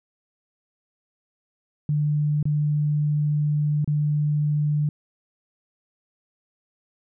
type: tone with dropouts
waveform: sine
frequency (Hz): 148.8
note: D3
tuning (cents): +23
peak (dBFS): -19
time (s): 1.89-4.89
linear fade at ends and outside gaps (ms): 2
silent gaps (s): 2.428-2.454 / 3.845-3.876
effects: none